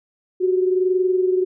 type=tone pair together; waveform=sine; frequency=368.1 / 389.4 Hz; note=F#4 / G4; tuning=-9 / -12 cents; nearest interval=minor second; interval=97 cents; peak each=-16 / -24 dBFS; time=0.4-1.45 s; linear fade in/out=20 ms; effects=none